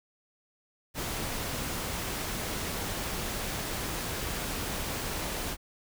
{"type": "noise", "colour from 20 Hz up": "pink", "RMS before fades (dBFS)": -34, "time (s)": [0.94, 5.57], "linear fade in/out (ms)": 50, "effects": []}